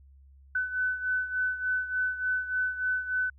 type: beating tone pair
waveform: sine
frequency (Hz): 1505 / 1508.4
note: F#6 / F#6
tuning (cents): +29 / +33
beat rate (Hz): 3.4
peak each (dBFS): -28 / -33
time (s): 0.55-3.3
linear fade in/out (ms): 5
effects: added 68 Hz sine -52 dBFS peak until 3.38 s